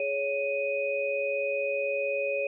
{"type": "tone cluster", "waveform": "sine", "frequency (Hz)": [419.3, 558, 2495], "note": ["G#4", "C#5", "D#7"], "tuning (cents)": [17, 11, 4], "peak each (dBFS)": [-35, -28, -32], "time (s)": [0, 2.47], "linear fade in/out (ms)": 2, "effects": []}